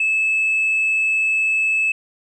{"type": "tone", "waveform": "sine", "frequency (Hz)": 2608, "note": "E7", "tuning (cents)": -19, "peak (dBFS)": -14, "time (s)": [0, 1.92], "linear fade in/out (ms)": 5, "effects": ["tanh soft clip ceiling -13 dBFS"]}